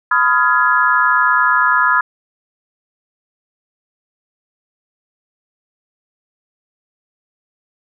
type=chord; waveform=sine; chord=F half-diminished seventh; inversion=second; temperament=just; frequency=1005.8 / 1257.2 / 1396.9 / 1676.3 Hz; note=Cb6 / Eb6 / F6 / Ab6; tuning=+31 / +18 / 0 / +16 cents; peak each=-16 dBFS; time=0.11-2.01 s; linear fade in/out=5 ms; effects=none